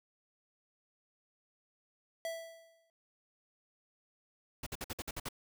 square tone with exponential decay, 659.3 Hz, E5, in tune, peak -35 dBFS, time 2.25-2.9 s, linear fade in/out 1 ms, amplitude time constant 140 ms
pink noise bursts, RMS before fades -40 dBFS, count 8, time 4.63-5.288 s, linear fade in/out 5 ms, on 35 ms, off 54 ms
effects none

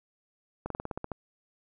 slowing click train, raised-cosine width 1 ms, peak -20 dBFS, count 9, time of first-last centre 0.66-1.117 s, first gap 43 ms, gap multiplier 1.08, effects none

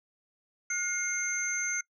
sine tone cluster, 1436 / 2132 / 6280 Hz, F6 / C7 / G8, +48 / +32 / +2 cents, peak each -34 / -33 / -31 dBFS, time 0.7-1.81 s, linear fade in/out 5 ms, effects noise-tail reverb RT60 0.1 s tail -24 dB re dry + tanh soft clip ceiling -20 dBFS

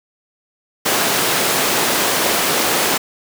pink high-pass noise, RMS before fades -17 dBFS, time 0.85-2.98 s, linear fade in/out 10 ms, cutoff 300 Hz, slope 12 dB/octave, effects none

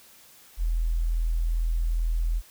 sine tone, 41.2 Hz, E1, in tune, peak -22 dBFS, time 0.57-2.42 s, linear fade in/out 50 ms, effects white hiss -53 dBFS RMS until 2.5 s

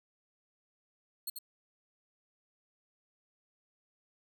5% pulse tone with echo, 4284 Hz, C8, 40 cents sharp, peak -28 dBFS, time 1.27-1.3 s, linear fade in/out 5 ms, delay 88 ms, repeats 1, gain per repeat -5 dB, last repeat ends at 1.388 s, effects none

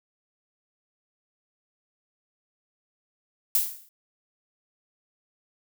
violet noise with exponential decay, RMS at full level -19 dBFS, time 3.55-3.89 s, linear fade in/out 1 ms, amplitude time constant 72 ms, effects none

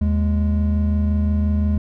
triangle tone pair together, 77.8 / 207.7 Hz, D#2 / G#3, 0 / 0 cents, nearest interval octave + perfect fourth, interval 1700 cents, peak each -15 / -19 dBFS, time 0.01-1.78 s, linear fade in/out 5 ms, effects none

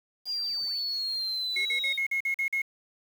sine exponential sweep, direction down, 4832 to 3713 Hz, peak -28 dBFS, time 0.25-1.99 s, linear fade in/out 50 ms
sine tone bursts, 2165 Hz, C#7, 41 cents flat, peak -24 dBFS, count 8, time 1.56-2.619 s, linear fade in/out 5 ms, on 93 ms, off 45 ms
effects tanh soft clip ceiling -21 dBFS + 8-bit

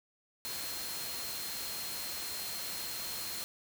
sine tone in noise, 4205 Hz, C8, 8 cents sharp, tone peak -43 dBFS, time 0.45-3.44 s, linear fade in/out 0 ms, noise white, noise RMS -40 dBFS, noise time 0.45-3.44 s, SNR -6 dB, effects none

